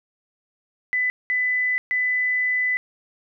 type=tone bursts at uneven times; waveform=sine; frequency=2000 Hz; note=B6; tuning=21 cents sharp; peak=-19 dBFS; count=3; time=0.93-1.1 / 1.3-1.78 / 1.91-2.77 s; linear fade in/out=0 ms; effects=none